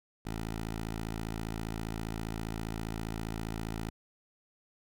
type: tone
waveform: 10% pulse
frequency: 55 Hz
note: A1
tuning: in tune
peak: -27 dBFS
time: 0.25-3.9 s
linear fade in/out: 10 ms
effects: none